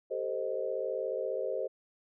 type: chord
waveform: sine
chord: A half-diminished seventh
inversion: third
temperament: equal with one note detuned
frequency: 392 / 446.9 / 523.3 / 622.3 Hz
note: G4 / A4 / C5 / Eb5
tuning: 0 / +27 / 0 / 0 cents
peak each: -38 / -38 / -34 / -38 dBFS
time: 0.1-1.68 s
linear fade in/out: 20 ms
effects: none